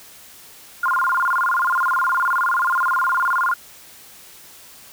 sine tone with vibrato, 1219 Hz, D#6, 36 cents flat, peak -16 dBFS, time 0.83-3.54 s, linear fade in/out 5 ms, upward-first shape square, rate 19 Hz, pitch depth 260 cents each way, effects white hiss -44 dBFS RMS until 4.92 s

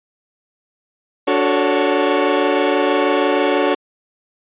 30% pulse chord, D major seventh, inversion none, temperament equal with one note detuned, 290.3 / 370 / 440 / 554.4 Hz, D4 / F#4 / A4 / C#5, -20 / 0 / 0 / 0 cents, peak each -17 dBFS, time 1.27-3.75 s, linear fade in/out 10 ms, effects resampled to 8000 Hz

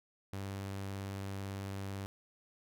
sawtooth tone with vibrato, 98 Hz, G2, in tune, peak -35 dBFS, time 0.33-2.06 s, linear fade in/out 0 ms, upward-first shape sine, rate 18 Hz, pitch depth 14 cents each way, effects none

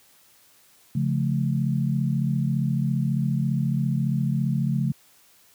sine chord, Db augmented, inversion none, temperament just, 138.59 / 173.24 / 216.5 Hz, Db3 / F3 / A3, 0 / -14 / -28 cents, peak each -23 / -27 / -27 dBFS, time 0.95-4.92 s, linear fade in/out 5 ms, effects white hiss -57 dBFS RMS until 5.54 s + high-pass 60 Hz 12 dB/octave

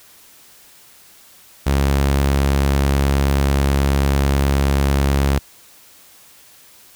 sawtooth tone, 69.3 Hz, C#2, in tune, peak -10 dBFS, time 1.66-5.39 s, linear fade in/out 10 ms, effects white hiss -47 dBFS RMS until 6.95 s

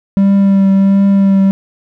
triangle tone with vibrato, 196 Hz, G3, in tune, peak -4 dBFS, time 0.17-1.51 s, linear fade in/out 0 ms, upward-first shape triangle, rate 1.4 Hz, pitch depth 20 cents each way, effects none

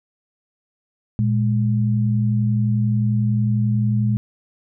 sine tone pair together, 116.49 / 207.7 Hz, A#2 / G#3, -1 / 0 cents, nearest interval minor seventh, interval 1001 cents, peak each -17 / -21 dBFS, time 1.19-4.17 s, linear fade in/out 0 ms, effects none

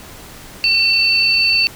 sine tone pair together, 2695 / 4532 Hz, E7 / C#8, +38 / +37 cents, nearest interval major sixth, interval 899 cents, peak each -14 dBFS, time 0.64-1.67 s, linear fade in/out 0 ms, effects pink hiss -37 dBFS RMS until 1.75 s

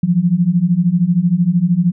sine beating tone pair, 167.4 / 180.4 Hz, E3 / F#3, +27 / -44 cents, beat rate 13 Hz, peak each -15 / -13 dBFS, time 0.03-1.92 s, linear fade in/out 5 ms, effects none

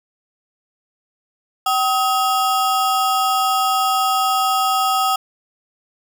square ring-modulated tone, 1018 Hz, C6, 48 cents flat, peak -13 dBFS, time 1.66-5.16 s, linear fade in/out 5 ms, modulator 251 Hz, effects none

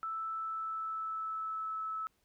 sine tone with pitch glide, 1318.5 to 1303.4 Hz, E6 to E6, 0 to -20 cents, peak -35 dBFS, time 0.03-2.07 s, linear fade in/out 0 ms, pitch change -20 cents, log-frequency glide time 0.3-1.78 s, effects pink hiss -75 dBFS RMS until 2.24 s

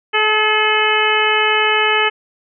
harmonic tone with a mistuned harmonic, 428.9 Hz, A4, 44 cents flat, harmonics 1 / 2 / 3 / 4 / 5 / 6 / 7, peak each -20 / -20 / -20 / -20 / -20 / -20 / -20 dBFS, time 0.13-2.1 s, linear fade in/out 20 ms, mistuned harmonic 2, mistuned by +16 cents, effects none

